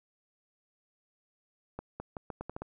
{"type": "accelerating click train", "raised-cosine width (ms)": 1, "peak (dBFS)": -24, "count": 8, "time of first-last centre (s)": [1.79, 2.62], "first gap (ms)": 210, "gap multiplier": 0.8, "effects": []}